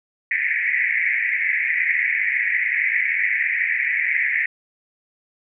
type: band-pass noise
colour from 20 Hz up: pink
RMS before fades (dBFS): -21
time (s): 0.31-4.46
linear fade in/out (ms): 2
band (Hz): 1800 to 2300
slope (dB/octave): 96
effects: none